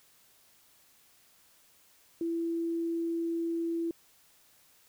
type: tone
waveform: sine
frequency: 334 Hz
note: E4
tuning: 23 cents sharp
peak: -29 dBFS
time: 2.21-3.91 s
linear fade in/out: 2 ms
effects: white hiss -63 dBFS RMS until 4.88 s